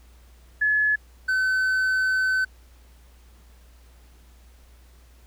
sine / triangle tone pair in turn, 1708 / 1521.7 Hz, G#6 / F#6, +48 / +48 cents, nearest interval major second, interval 200 cents, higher first, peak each -18 dBFS, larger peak neither, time 0.61-0.96 / 1.28-2.45 s, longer second, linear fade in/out 10 ms, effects added 60 Hz sine -49 dBFS peak until 5.26 s + pink hiss -59 dBFS RMS until 5.26 s

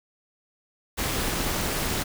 pink noise with amplitude modulation, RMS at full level -24 dBFS, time 0.97-2.04 s, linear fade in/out 20 ms, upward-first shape sine, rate 296 Hz, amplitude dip 70%, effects none

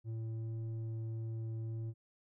square tone with low-pass filter, 112.6 Hz, A2, 40 cents sharp, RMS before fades -40 dBFS, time 0.04-1.94 s, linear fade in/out 50 ms, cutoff 250 Hz, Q 1, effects none

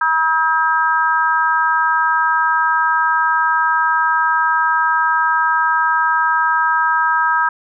harmonic tone, 320 Hz, D#4, 49 cents sharp, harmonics 3 / 4 / 5, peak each -17 / -17 / -17 dBFS, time 0.01-7.49 s, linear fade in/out 5 ms, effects none

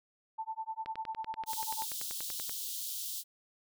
sine tone with tremolo, 886 Hz, A5, 12 cents sharp, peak -33 dBFS, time 0.38-1.87 s, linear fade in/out 10 ms, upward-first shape sine, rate 10 Hz, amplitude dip 100%
click train, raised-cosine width 0.3 ms, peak -27 dBFS, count 18, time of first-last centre 0.86-2.495 s, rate 10.4 Hz
white high-pass noise, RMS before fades -39 dBFS, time 1.46-3.24 s, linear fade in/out 50 ms, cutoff 3200 Hz, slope 48 dB/octave
effects none

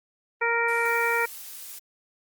harmonic tone, 466.2 Hz, A#4, in tune, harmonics 1 / 2 / 3 / 4 / 5, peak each -28 / -28 / -28 / -28 / -28 dBFS, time 0.41-1.26 s, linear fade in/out 10 ms
blue noise, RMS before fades -40 dBFS, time 0.68-1.79 s, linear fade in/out 5 ms
effects Opus 32 kbps

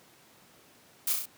blue noise with echo, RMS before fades -28 dBFS, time 1.07-1.13 s, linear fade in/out 5 ms, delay 32 ms, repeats 4, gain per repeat -3 dB, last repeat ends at 1.258 s, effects pink hiss -58 dBFS RMS until 1.37 s + high-pass 150 Hz 12 dB/octave

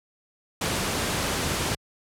pink noise, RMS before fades -26 dBFS, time 0.61-1.75 s, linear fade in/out 5 ms, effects high-pass 60 Hz 12 dB/octave + low-pass 11000 Hz 12 dB/octave

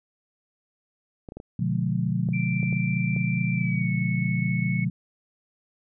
clicks, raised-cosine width 2 ms, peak -25 dBFS, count 8, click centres 1.288 / 1.321 / 1.37 / 1.401 / 2.288 / 2.63 / 2.727 / 3.164 s
sine chord, B diminished seventh, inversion none, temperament just, 123.47 / 148.16 / 177.8 / 213.4 Hz, B2 / D3 / F3 / Ab3, 0 / +16 / +31 / +47 cents, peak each -27 / -29 / -26 / -32 dBFS, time 1.59-4.9 s, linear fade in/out 5 ms
sine tone with pitch glide, 2349 to 2204 Hz, D7 to C#7, 0 to -11 cents, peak -31 dBFS, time 2.33-4.85 s, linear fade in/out 10 ms, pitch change -111 cents, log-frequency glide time 3.54-3.91 s
effects none

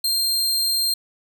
sawtooth tone, 4186 Hz, C8, in tune, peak -16 dBFS, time 0.04-0.94 s, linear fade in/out 5 ms, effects none

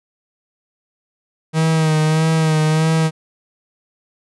45% pulse tone with vibrato, 157.9 Hz, D#3, 26 cents sharp, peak -13 dBFS, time 1.53-3.11 s, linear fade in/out 50 ms, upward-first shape sine, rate 1.6 Hz, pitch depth 34 cents each way, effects resampled to 24000 Hz

